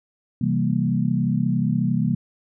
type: chord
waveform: sine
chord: C dominant seventh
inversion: none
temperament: equal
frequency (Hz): 130.81 / 164.81 / 196 / 233.1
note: C3 / E3 / G3 / Bb3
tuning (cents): 0 / 0 / 0 / 0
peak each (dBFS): -24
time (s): 0.41-2.15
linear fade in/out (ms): 5
effects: none